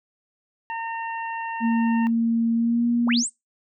harmonic tone, 913 Hz, A#5, 36 cents flat, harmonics 1 / 2 / 3, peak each -28 / -34 / -38 dBFS, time 0.7-2.07 s, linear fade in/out 0 ms
sine tone with pitch glide, 230.1 to 237.4 Hz, A#3 to A#3, -22 to +32 cents, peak -18 dBFS, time 1.6-3.24 s, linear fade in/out 50 ms, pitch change +54 cents, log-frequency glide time 2.54-2.87 s
sine linear sweep, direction up, 77.4 to 9080 Hz, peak -22 dBFS, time 3.06-3.3 s, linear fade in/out 50 ms
effects noise-tail reverb RT60 0.2 s tail -24 dB re dry

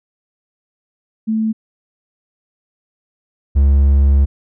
sine / triangle tone pair in turn, 220 / 69.56 Hz, A3 / C#2, 0 / +7 cents, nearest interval octave + minor sixth, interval 1993 cents, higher first, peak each -14 / -6 dBFS, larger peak second, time 1.27-1.53 / 3.55-4.26 s, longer second, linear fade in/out 20 ms, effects none

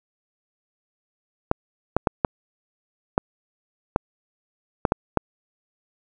clicks, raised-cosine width 1 ms, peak -3 dBFS, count 9, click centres 1.514 / 1.966 / 2.072 / 2.248 / 3.179 / 3.961 / 4.852 / 4.921 / 5.173 s, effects none

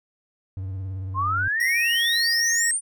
triangle tone with vibrato, 95 Hz, F#2, 46 cents sharp, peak -26 dBFS, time 0.57-1.48 s, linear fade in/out 0 ms, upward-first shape triangle, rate 18 Hz, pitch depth 64 cents each way
sine exponential sweep, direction up, 1024 to 9410 Hz, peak -21 dBFS, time 1.14-2.81 s, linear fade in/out 50 ms
square tone with pitch glide, 1866 to 1854.2 Hz, A#6 to A#6, +1 to -10 cents, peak -23 dBFS, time 1.6-2.71 s, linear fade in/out 2 ms, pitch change -11 cents, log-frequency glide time 1.85-2.49 s
effects none

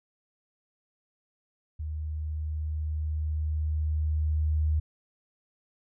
sine tone with level ramp, 77 Hz, D#2, 17 cents flat, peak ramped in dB -31 to -22 dBFS, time 1.79-4.8 s, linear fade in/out 10 ms, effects none

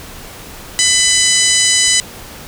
harmonic tone with a mistuned harmonic, 999 Hz, B5, 20 cents sharp, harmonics 2 / 3 / 4 / 5 / 6 / 7 / 8 / 9, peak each -18 / -18 / -18 / -18 / -18 / -18 / -18 / -18 dBFS, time 0.79-2 s, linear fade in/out 0 ms, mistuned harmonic 7, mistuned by -35 cents, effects pink hiss -33 dBFS RMS until 2.47 s

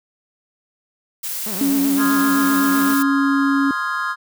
blue noise, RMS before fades -26 dBFS, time 1.23-3.03 s, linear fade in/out 10 ms
sawtooth tone with vibrato, 199.2 Hz, G3, 28 cents sharp, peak -24 dBFS, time 1.46-2.94 s, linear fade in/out 5 ms, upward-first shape triangle, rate 7.8 Hz, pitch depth 220 cents each way
sine tone, 277.2 Hz, C#4, in tune, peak -15 dBFS, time 1.61-3.71 s, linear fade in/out 2 ms
triangle chord, F minor seventh, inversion second, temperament equal, 1046.5 / 1244.5 / 1396.9 / 1661.2 Hz, C6 / Eb6 / F6 / Ab6, 0 / 0 / 0 / 0 cents, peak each -24 dBFS, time 1.97-4.16 s, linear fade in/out 50 ms
effects none

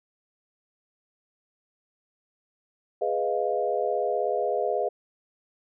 sine chord, F half-diminished seventh, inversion first, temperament equal, 415.3 / 493.9 / 622.3 / 698.5 Hz, Ab4 / Cb5 / Eb5 / F5, 0 / 0 / 0 / 0 cents, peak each -29 dBFS, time 3.01-4.89 s, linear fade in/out 10 ms, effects none

